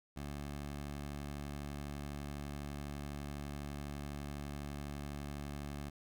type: tone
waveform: 15% pulse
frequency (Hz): 72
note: D2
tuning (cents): -34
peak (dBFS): -35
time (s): 0.16-5.9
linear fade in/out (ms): 10
effects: none